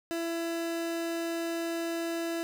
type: tone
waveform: 30% pulse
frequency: 334.2 Hz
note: E4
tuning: 24 cents sharp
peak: -28 dBFS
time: 0.11-2.43 s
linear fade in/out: 0 ms
effects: none